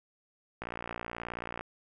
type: click train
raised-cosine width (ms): 0.5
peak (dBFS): -22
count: 59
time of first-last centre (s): 0.62-1.61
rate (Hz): 58.6
effects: none